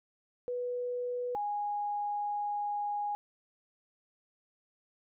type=tone pair in turn; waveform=sine; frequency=491.5 / 824.9 Hz; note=B4 / G#5; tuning=-8 / -12 cents; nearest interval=major sixth; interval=896 cents; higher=second; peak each=-32 / -31 dBFS; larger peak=second; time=0.48-1.35 / 1.35-3.15 s; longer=second; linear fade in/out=0 ms; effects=none